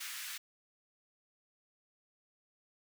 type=high-pass noise; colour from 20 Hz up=pink; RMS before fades=-43 dBFS; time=0-0.38 s; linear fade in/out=10 ms; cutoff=1500 Hz; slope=24 dB/octave; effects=none